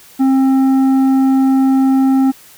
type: tone with tanh clipping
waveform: sine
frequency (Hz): 266.3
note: C4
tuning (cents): +31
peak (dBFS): -10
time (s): 0.19-2.32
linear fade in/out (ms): 20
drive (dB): 8
effects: white hiss -42 dBFS RMS until 2.57 s